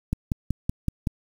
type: click train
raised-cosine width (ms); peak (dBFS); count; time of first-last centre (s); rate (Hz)
5; -11; 6; 0.13-1.072; 5.31
effects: 7-bit